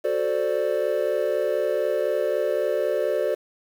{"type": "chord", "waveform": "triangle", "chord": "D dominant seventh", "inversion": "first", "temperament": "equal", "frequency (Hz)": [370, 440, 523.3, 587.3], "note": ["F#4", "A4", "C5", "D5"], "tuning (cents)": [0, 0, 0, 0], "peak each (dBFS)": [-27, -25, -25, -23], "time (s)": [0.04, 3.35], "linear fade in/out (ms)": 10, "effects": ["8-bit"]}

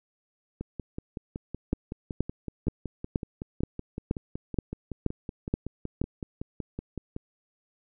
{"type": "two click trains", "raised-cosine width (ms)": 3, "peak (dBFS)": [-12, -21], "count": [10, 36], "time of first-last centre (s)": [[1.73, 6.016], [0.61, 7.164]], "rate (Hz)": [2.1, 5.34], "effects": []}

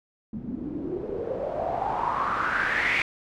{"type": "noise with low-pass filter sweep", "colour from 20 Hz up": "white", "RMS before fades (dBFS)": -28, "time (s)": [0.33, 3.02], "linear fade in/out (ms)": 2, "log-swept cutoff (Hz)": [210, 2300], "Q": 6.6, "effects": []}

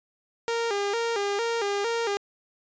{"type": "tone with vibrato", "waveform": "sawtooth", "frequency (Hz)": 432.7, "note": "A4", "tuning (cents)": -29, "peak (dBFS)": -21, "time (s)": [0.48, 2.17], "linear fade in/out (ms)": 0, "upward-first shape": "square", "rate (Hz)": 2.2, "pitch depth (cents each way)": 120, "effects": ["resampled to 16000 Hz"]}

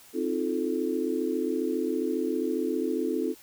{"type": "chord", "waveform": "sine", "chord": "F dominant seventh", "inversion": "second", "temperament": "just", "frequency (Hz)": [261.9, 314.3, 349.2, 436.5], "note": ["C4", "Eb4", "F4", "A4"], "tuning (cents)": [2, 18, 0, -14], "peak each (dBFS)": -31, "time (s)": [0.13, 3.35], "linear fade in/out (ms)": 50, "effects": ["white hiss -53 dBFS RMS until 3.42 s"]}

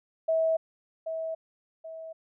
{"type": "tone with echo", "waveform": "sine", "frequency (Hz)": 647, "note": "E5", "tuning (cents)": -32, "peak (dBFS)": -22, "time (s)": [0.28, 0.57], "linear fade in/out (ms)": 10, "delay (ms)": 780, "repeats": 2, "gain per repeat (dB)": -8, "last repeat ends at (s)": 2.13, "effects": []}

